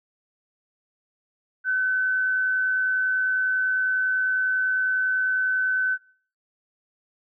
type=tone with amplitude modulation; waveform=sine; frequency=1517 Hz; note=F#6; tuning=43 cents sharp; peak=-19 dBFS; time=1.64-5.98 s; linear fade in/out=50 ms; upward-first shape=sine; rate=110 Hz; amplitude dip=30%; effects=noise-tail reverb RT60 0.5 s tail -22 dB re dry